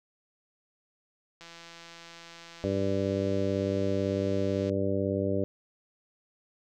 click train, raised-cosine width 0.2 ms, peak -30 dBFS, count 553, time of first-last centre 1.41-4.696 s, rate 168 Hz
harmonic tone, 98 Hz, G2, in tune, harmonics 1 / 2 / 3 / 4 / 5 / 6, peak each -33 / -33 / -33 / -33 / -33 / -33 dBFS, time 2.64-5.44 s, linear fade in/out 0 ms
effects none

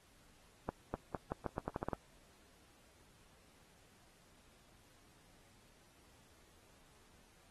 accelerating click train, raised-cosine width 1 ms, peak -23 dBFS, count 11, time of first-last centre 0.69-1.932 s, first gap 250 ms, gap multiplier 0.83, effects pink hiss -67 dBFS RMS until 7.5 s + AAC 32 kbps

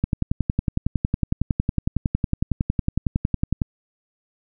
click train, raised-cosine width 5 ms, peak -7 dBFS, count 40, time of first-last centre 0.04-3.618 s, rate 10.9 Hz, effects none

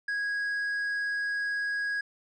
sine tone with hard clipping, 1653 Hz, G#6, 9 cents flat, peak -29 dBFS, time 0.08-2.01 s, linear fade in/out 5 ms, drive 3 dB, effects resampled to 22050 Hz

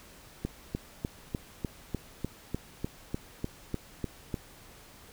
click train, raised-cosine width 3 ms, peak -18 dBFS, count 14, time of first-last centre 0.45-4.342 s, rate 3.34 Hz, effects pink hiss -53 dBFS RMS until 5.12 s

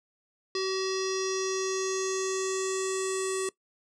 square tone with low-pass filter sweep, 380 Hz, F#4, 46 cents sharp, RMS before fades -30 dBFS, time 0.55-3.49 s, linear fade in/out 2 ms, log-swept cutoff 5000 to 8400 Hz, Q 5.9, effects noise-tail reverb RT60 0.1 s tail -20 dB re dry

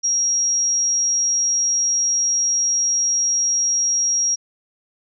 sine tone, 5640 Hz, F8, 16 cents sharp, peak -16 dBFS, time 0.03-4.36 s, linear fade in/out 20 ms, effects none

